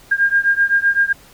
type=beating tone pair; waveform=sine; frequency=1608 / 1615.8 Hz; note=G6 / G#6; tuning=+44 / -48 cents; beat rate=7.8 Hz; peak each=-15 / -16 dBFS; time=0.11-1.13 s; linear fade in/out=10 ms; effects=pink hiss -46 dBFS RMS until 1.33 s